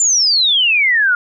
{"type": "exponential sweep", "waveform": "sine", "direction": "down", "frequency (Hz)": [7330, 1396.9], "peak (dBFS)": -10, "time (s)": [0, 1.15], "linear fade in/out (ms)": 2, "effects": []}